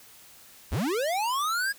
square linear sweep, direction up, 41.04 to 1671 Hz, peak -26 dBFS, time 0.71-1.73 s, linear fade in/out 20 ms, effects white hiss -52 dBFS RMS until 1.78 s

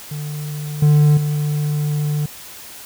triangle tone with level steps, 148.8 Hz, D3, 23 cents sharp, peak -22 / -7 / -15 dBFS, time 0.11-2.26 s, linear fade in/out 5 ms, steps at 0.82 / 1.17 s, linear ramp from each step 5 ms, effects white hiss -37 dBFS RMS until 2.85 s

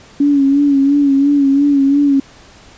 sine tone with vibrato, 280.6 Hz, C#4, 21 cents sharp, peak -8 dBFS, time 0.2-2.2 s, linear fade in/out 5 ms, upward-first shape sine, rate 2.9 Hz, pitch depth 50 cents each way, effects pink hiss -42 dBFS RMS until 2.77 s + resampled to 16000 Hz

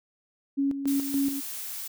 sine tone with tremolo, 277.2 Hz, C#4, in tune, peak -22 dBFS, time 0.57-1.41 s, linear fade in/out 20 ms, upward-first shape square, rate 3.5 Hz, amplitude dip 60%
blue noise, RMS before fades -36 dBFS, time 0.87-1.88 s, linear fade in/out 10 ms
effects none

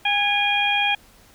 harmonic tone with a mistuned harmonic, 813 Hz, G#5, 37 cents flat, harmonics 1 / 2 / 3 / 4, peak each -23 / -28 / -21 / -24 dBFS, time 0.05-0.95 s, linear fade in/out 5 ms, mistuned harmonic 2, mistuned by +34 cents, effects pink hiss -52 dBFS RMS until 1.34 s

